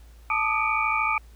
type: tone cluster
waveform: sine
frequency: 878 / 1198 / 1251 / 2291 / 2405 Hz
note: A5 / D6 / D#6 / D7 / D7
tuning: -4 / +34 / +9 / -44 / +41 cents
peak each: -28 dBFS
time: 0.3-1.18 s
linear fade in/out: 2 ms
effects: added 57 Hz sine -46 dBFS peak until 1.35 s + pink hiss -59 dBFS RMS until 1.35 s